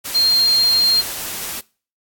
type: tone in noise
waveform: sine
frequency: 4202 Hz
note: C8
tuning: 7 cents sharp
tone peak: -12 dBFS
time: 0.14-1.02 s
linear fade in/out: 20 ms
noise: white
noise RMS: -27 dBFS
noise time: 0.04-1.61 s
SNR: +12 dB
effects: noise-tail reverb RT60 0.4 s tail -23 dB re dry + AAC 64 kbps